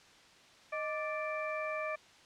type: harmonic tone with a mistuned harmonic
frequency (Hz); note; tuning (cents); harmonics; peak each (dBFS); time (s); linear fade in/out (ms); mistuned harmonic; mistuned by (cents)
587.3; D5; 0; 1 / 2 / 3 / 4; -37 / -40 / -44 / -41; 0.72-1.96; 10; 1; +100
effects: white hiss -59 dBFS RMS until 2.25 s + low-pass 5000 Hz 12 dB/octave